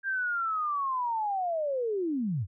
sine linear sweep, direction down, 1604 to 80 Hz, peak -27 dBFS, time 0.03-2.47 s, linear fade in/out 50 ms, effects none

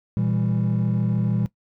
triangle chord, E diminished, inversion second, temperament just, 118.67 / 164.81 / 197.78 Hz, Bb2 / E3 / G3, +31 / 0 / +16 cents, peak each -20 / -23 / -22 dBFS, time 0.17-1.46 s, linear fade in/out 0 ms, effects noise-tail reverb RT60 0.1 s tail -18 dB re dry + tanh soft clip ceiling -11 dBFS

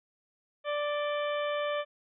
harmonic tone with a mistuned harmonic, 587.3 Hz, D5, in tune, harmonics 1 / 2 / 3 / 4 / 5 / 6, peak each -30 / -36 / -40 / -42 / -44 / -46 dBFS, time 0.64-1.85 s, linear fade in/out 50 ms, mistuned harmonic 5, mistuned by +54 cents, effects none

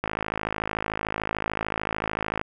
click train, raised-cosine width 0.5 ms, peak -11 dBFS, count 128, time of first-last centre 0.04-2.414 s, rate 53.5 Hz, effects none

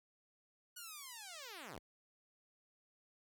5% pulse linear sweep, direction down, 1480 to 47.63 Hz, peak -37 dBFS, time 0.76-1.79 s, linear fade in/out 10 ms, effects none

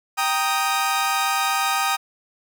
sawtooth chord, Eb major, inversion first, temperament equal, 784 / 932.3 / 1244.5 Hz, G5 / Bb5 / Eb6, 0 / 0 / 0 cents, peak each -20 / -23 / -19 dBFS, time 0.17-1.97 s, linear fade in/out 20 ms, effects none

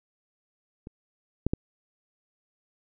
clicks, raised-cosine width 3 ms, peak -27 / -11 / -12 dBFS, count 3, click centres 0.871 / 1.466 / 1.535 s, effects none

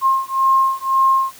sine beating tone pair, 1066 / 1067.9 Hz, C6 / C6, +32 / +35 cents, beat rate 1.9 Hz, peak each -16 dBFS, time 0.01-1.33 s, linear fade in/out 50 ms, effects white hiss -42 dBFS RMS until 1.39 s

